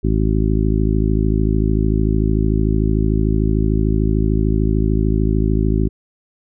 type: harmonic tone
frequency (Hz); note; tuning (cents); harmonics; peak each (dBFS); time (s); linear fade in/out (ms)
53.4; G#1; +49; 1 / 2 / 3 / 4 / 5 / 6 / 7; -17 / -20 / -22 / -23 / -24 / -25 / -25; 0.03-5.89; 20
effects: none